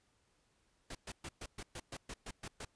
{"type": "noise bursts", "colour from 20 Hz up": "pink", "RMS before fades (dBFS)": -45, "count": 11, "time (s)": [0.9, 2.65], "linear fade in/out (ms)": 5, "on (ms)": 50, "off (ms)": 120, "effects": ["pink hiss -75 dBFS RMS until 2.75 s", "resampled to 22050 Hz"]}